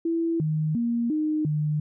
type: tone with pitch steps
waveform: sine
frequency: 331.9 / 155 / 235.1 / 307.3 / 151 Hz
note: E4 / D#3 / A#3 / D#4 / D3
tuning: +12 / -6 / +15 / -21 / +48 cents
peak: -22 dBFS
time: 0.05-1.8 s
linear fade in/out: 5 ms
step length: 350 ms
effects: none